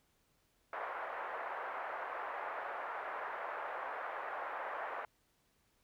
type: band-pass noise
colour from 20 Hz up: pink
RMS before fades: -42 dBFS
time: 0.73-5.05 s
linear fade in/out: 2 ms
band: 590 to 1700 Hz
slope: 24 dB/octave
effects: pink hiss -75 dBFS RMS until 5.83 s